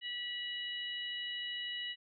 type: harmonic tone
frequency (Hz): 973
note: B5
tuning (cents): -26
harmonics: 2 / 3 / 4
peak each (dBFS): -43 / -39 / -47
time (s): 0.01-1.96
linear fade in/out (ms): 50
effects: none